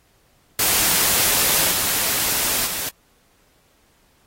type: noise with level steps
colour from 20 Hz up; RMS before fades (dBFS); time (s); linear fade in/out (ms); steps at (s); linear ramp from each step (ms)
white; -18 / -21 / -26; 0.59-2.89; 2; 1.71 / 2.66; 5
effects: pink hiss -60 dBFS RMS until 4.26 s + AAC 48 kbps